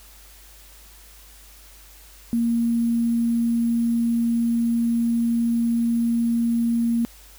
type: tone with sample-and-hold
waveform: sine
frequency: 233.1 Hz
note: A#3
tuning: in tune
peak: -18 dBFS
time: 2.33-7.05 s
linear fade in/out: 0 ms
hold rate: 11025 Hz
effects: added 50 Hz sine -48 dBFS peak until 7.38 s + white hiss -49 dBFS RMS until 7.38 s